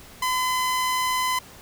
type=tone; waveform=sawtooth; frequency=1016 Hz; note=B5; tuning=49 cents sharp; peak=-18 dBFS; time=0.22-1.39 s; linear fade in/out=5 ms; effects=pink hiss -46 dBFS RMS until 1.61 s